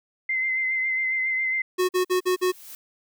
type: tone with vibrato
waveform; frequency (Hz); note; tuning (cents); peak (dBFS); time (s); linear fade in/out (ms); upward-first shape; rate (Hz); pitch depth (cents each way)
sine; 2069; C7; -20; -22; 0.29-1.62; 5; sine; 7.3; 25
type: tone bursts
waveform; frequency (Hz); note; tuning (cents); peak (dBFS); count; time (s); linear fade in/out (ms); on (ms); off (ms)
square; 366.1; F#4; -18; -20; 5; 1.78-2.522; 20; 110; 48
type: noise with exponential growth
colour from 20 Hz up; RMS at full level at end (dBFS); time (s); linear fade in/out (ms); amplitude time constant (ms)
blue; -39; 1.92-2.75; 1; 180
effects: none